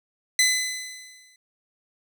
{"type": "tone with exponential decay", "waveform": "15% pulse", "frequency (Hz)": 2017, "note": "B6", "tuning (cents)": 36, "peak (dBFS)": -9, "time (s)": [0.39, 1.36], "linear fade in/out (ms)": 2, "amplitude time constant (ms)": 210, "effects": []}